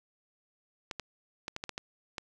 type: clicks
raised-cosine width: 0.2 ms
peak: -19 dBFS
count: 8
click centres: 0.912 / 0.997 / 1.481 / 1.564 / 1.639 / 1.693 / 1.779 / 2.182 s
effects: none